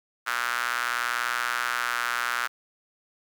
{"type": "tone with high-pass filter", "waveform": "sawtooth", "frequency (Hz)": 120.5, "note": "B2", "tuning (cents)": -42, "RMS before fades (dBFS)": -28, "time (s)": [0.26, 2.48], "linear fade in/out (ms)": 20, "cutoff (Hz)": 1400, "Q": 3.8, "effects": []}